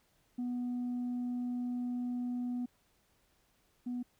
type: tone pair in turn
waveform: sine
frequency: 245.6 / 245.6 Hz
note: B3 / B3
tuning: -9 / -9 cents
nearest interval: unison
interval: 0 cents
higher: neither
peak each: -31 / -33 dBFS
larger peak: first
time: 0.38-2.66 / 3.86-4.03 s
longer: first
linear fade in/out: 10 ms
effects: tanh soft clip ceiling -32 dBFS + pink hiss -72 dBFS RMS until 4.19 s